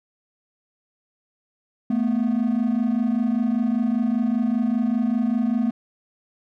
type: tone pair together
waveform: triangle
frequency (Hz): 220 / 245.1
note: A3 / B3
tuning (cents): 0 / -13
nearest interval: major second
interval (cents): 187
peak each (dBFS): -19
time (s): 1.9-5.71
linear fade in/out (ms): 5
effects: tanh soft clip ceiling -12 dBFS

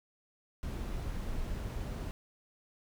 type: noise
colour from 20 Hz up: brown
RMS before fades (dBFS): -37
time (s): 0.63-2.11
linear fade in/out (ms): 0
effects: none

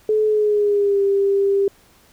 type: tone with pitch glide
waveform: sine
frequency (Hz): 429.8 to 396.4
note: A4 to G4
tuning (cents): -41 to +19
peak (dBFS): -14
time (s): 0.09-1.68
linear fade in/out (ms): 2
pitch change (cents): -140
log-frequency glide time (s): 0.26-1.02
effects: pink hiss -53 dBFS RMS until 2.12 s

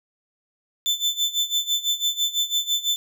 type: tone with tremolo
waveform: 35% pulse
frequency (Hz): 3527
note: A7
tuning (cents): +3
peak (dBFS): -16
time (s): 0.86-2.96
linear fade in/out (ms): 0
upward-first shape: sine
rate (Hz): 6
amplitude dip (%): 85
effects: none

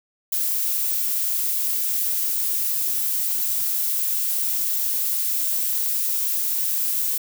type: noise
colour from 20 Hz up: violet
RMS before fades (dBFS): -23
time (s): 0.32-7.18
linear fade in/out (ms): 5
effects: none

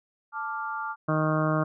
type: chord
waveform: sine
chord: D minor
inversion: second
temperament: equal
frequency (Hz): 880 / 1174.7 / 1396.9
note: A5 / D6 / F6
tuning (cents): 0 / 0 / 0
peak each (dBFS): -34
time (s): 0.32-0.96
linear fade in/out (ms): 50
type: harmonic tone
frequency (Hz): 155.56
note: D#3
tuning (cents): 0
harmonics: 1 / 2 / 3 / 4 / 5 / 6 / 7 / 8 / 9 / 10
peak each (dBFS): -26 / -29 / -36 / -29 / -39 / -43 / -32 / -33 / -35 / -43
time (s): 1.08-1.64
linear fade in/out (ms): 10
effects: none

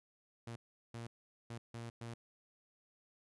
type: tone bursts at uneven times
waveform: sawtooth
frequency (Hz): 116.54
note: A#2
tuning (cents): 0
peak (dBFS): -40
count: 5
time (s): 0.47-0.56 / 0.94-1.07 / 1.5-1.58 / 1.74-1.9 / 2.01-2.14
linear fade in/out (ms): 5
effects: resampled to 24000 Hz

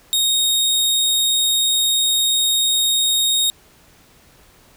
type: tone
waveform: sawtooth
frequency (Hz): 3729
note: A#7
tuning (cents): 0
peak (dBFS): -12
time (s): 0.13-3.5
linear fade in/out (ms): 0
effects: pink hiss -51 dBFS RMS until 4.76 s

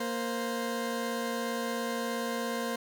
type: tone pair together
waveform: 20% pulse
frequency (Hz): 233.1 / 523.3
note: A#3 / C5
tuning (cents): 0 / 0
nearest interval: octave + major second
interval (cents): 1400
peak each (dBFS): -28 / -30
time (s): 0-2.76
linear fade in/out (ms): 5
effects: none

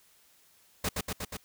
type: noise with echo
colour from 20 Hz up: pink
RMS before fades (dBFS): -30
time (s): 0.84-0.89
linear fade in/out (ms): 5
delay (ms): 120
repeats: 4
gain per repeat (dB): -2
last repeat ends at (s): 1.37
effects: white hiss -63 dBFS RMS until 1.44 s

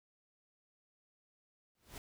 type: noise with exponential growth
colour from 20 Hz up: pink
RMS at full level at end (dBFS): -45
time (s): 1.75-1.98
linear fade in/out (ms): 1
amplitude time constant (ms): 49
effects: none

